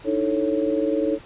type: tone cluster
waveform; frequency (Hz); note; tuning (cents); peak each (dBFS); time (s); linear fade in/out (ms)
sine; 300.6 / 320.7 / 440.8 / 553; D4 / E4 / A4 / C#5; +40 / -48 / +3 / -4; -25; 0.04-1.19; 50
effects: pink hiss -45 dBFS RMS until 1.25 s + resampled to 8000 Hz